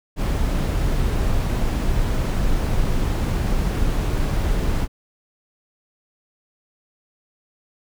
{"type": "noise", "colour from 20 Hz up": "brown", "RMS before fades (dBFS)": -20, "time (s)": [0.16, 4.88], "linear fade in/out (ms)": 50, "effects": []}